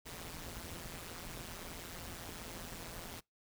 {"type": "noise with amplitude modulation", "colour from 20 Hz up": "pink", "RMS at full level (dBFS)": -43, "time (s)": [0.05, 3.21], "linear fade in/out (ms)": 20, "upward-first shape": "sine", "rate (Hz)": 170, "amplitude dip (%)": 85, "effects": ["noise-tail reverb RT60 0.2 s tail -26 dB re dry"]}